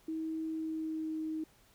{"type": "tone with pitch glide", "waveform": "sine", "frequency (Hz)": [319.5, 314.9], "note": ["D#4", "D#4"], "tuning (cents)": [46, 21], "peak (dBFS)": -34, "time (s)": [0.08, 1.44], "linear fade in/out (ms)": 5, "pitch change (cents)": -25, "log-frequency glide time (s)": [0.47, 1.18], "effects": ["pink hiss -65 dBFS RMS until 1.74 s"]}